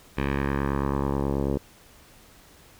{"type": "tone with low-pass filter sweep", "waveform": "10% pulse", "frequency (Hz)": 69.3, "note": "C#2", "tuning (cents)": 0, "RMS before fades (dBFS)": -26, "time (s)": [0.17, 1.58], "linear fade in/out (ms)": 10, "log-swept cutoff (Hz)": [2500, 540], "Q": 1.7, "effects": ["pink hiss -53 dBFS RMS until 2.79 s"]}